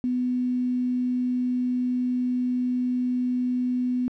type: tone with quantisation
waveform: sine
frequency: 249.4 Hz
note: B3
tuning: 17 cents sharp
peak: -22 dBFS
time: 0.04-4.08 s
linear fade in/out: 0 ms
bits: 7
effects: low-pass 2000 Hz 12 dB/octave